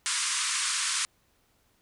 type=band-pass noise; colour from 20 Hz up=white; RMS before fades=-29 dBFS; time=0.06-1.05 s; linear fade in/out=0 ms; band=990 to 9800 Hz; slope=96 dB/octave; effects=pink hiss -68 dBFS RMS until 1.81 s